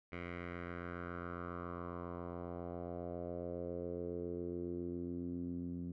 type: tone with low-pass filter sweep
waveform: 10% pulse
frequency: 87.31 Hz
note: F2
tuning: in tune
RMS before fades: -43 dBFS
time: 0.12-5.92 s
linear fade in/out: 5 ms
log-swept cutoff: 2200 to 220 Hz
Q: 3.3
effects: none